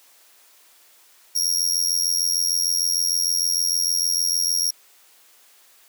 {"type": "tone with amplitude modulation", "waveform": "sawtooth", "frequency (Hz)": 5600, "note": "F8", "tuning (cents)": 4, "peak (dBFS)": -13, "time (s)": [1.35, 4.71], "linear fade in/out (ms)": 10, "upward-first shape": "sine", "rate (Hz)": 86.6, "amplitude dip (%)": 85, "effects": ["white hiss -54 dBFS RMS until 5.88 s", "high-pass 400 Hz 12 dB/octave"]}